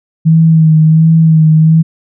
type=tone with vibrato; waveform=sine; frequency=159.6 Hz; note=D#3; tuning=44 cents sharp; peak=-3 dBFS; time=0.25-1.83 s; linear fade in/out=20 ms; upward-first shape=sine; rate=1.4 Hz; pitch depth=32 cents each way; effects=none